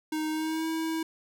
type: tone with pitch glide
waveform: square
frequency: 311.1 to 322.6 Hz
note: D#4 to E4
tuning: 0 to -37 cents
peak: -29 dBFS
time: 0.12-1.03 s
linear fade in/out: 5 ms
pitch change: +63 cents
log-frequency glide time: 0.3-0.67 s
effects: none